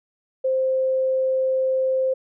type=tone; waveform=sine; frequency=523.3 Hz; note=C5; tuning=in tune; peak=-18 dBFS; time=0.44-2.14 s; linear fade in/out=10 ms; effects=none